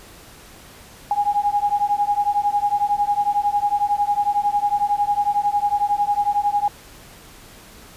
sine beating tone pair, 816 / 827 Hz, G#5 / G#5, -31 / -8 cents, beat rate 11 Hz, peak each -20 dBFS, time 1.11-6.68 s, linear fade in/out 2 ms, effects pink hiss -44 dBFS RMS until 7.96 s + resampled to 32000 Hz

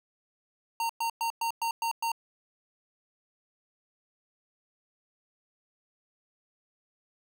square tone bursts, 920 Hz, A#5, 23 cents flat, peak -28 dBFS, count 7, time 0.8-2.118 s, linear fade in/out 2 ms, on 94 ms, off 110 ms, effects none

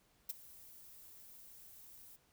violet noise with ADSR envelope, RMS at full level -37 dBFS, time 0.29-2.17 s, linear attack 10 ms, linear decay 18 ms, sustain -20 dB, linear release 21 ms, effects pink hiss -72 dBFS RMS until 2.32 s

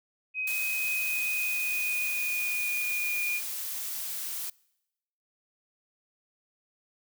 sine tone with pitch glide, 2522 to 2433 Hz, D#7 to D#7, +23 to -39 cents, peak -28 dBFS, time 0.34-3.41 s, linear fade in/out 50 ms, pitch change -62 cents, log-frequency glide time 0.6-3.23 s
blue noise, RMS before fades -35 dBFS, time 0.47-4.5 s, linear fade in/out 5 ms
effects noise-tail reverb RT60 0.9 s tail -25 dB re dry

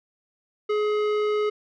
sine tone with tanh clipping, 421.6 Hz, G#4, 26 cents sharp, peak -23 dBFS, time 0.69-1.5 s, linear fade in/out 10 ms, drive 15 dB, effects none

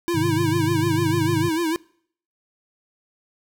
square tone with vibrato, 329.6 Hz, E4, in tune, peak -21 dBFS, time 0.08-1.76 s, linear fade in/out 0 ms, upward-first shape sine, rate 6.7 Hz, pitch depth 96 cents each way
sine chord, Ab major, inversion none, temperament just, 103.83 / 129.78 / 155.74 Hz, Ab2 / C3 / Eb3, 0 / -14 / +2 cents, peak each -26 dBFS, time 0.14-1.49 s, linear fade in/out 10 ms
effects noise-tail reverb RT60 0.6 s tail -24 dB re dry

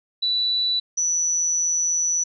sine tone pair in turn, 3959 / 5932 Hz, B7 / F#8, +3 / +4 cents, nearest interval perfect fifth, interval 701 cents, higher second, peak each -19 dBFS, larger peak neither, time 0.22-0.8 / 0.97-2.24 s, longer second, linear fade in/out 10 ms, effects none

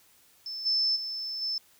sine tone with level steps, 5274 Hz, E8, in tune, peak -34 / -23 / -32 / -28 dBFS, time 0.46-1.58 s, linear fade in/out 2 ms, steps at 0.65 / 0.95 / 1.41 s, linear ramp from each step 20 ms, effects white hiss -61 dBFS RMS until 1.79 s

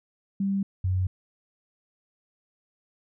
sine tone pair in turn, 196.4 / 92.69 Hz, G3 / F#2, +4 / +4 cents, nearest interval octave + minor second, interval 1300 cents, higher first, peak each -23 / -22 dBFS, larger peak second, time 0.4-0.63 / 0.84-1.07 s, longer neither, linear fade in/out 5 ms, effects none

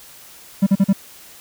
triangle tone bursts, 196 Hz, G3, in tune, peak -8 dBFS, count 4, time 0.62-0.931 s, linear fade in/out 10 ms, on 47 ms, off 41 ms, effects white hiss -43 dBFS RMS until 1.4 s

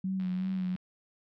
sine tone with vibrato, 186.6 Hz, F#3, 15 cents sharp, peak -29 dBFS, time 0.04-0.76 s, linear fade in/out 5 ms, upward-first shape sine, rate 2.7 Hz, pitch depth 35 cents each way
click train, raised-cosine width 0.3 ms, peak -36 dBFS, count 49, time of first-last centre 0.2-0.763 s, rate 85.2 Hz
effects none

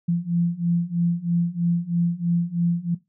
sine beating tone pair, 170 / 173.1 Hz, F3 / F3, -46 / -15 cents, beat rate 3.1 Hz, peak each -24 / -22 dBFS, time 0.08-2.95 s, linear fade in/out 10 ms, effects noise-tail reverb RT60 0.2 s tail -17 dB re dry

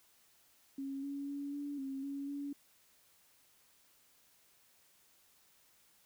sine tone with pitch steps, 273.2 / 280.7 / 283.1 / 287 / 270 / 279.3 / 283.8 Hz, C#4 / C#4 / C#4 / D4 / C#4 / C#4 / C#4, -25 / +22 / +37 / -40 / -45 / +13 / +41 cents, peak -38 dBFS, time 0.78-2.53 s, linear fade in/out 5 ms, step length 250 ms, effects white hiss -68 dBFS RMS until 6.05 s

